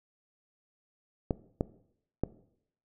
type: clicks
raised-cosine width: 2 ms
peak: -14 dBFS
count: 3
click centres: 1.308 / 1.609 / 2.236 s
effects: noise-tail reverb RT60 0.7 s tail -18 dB re dry